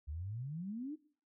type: exponential sweep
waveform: sine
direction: up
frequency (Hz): 69.5 to 318.5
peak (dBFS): -39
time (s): 0.07-0.96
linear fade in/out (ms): 20
effects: noise-tail reverb RT60 0.5 s tail -21 dB re dry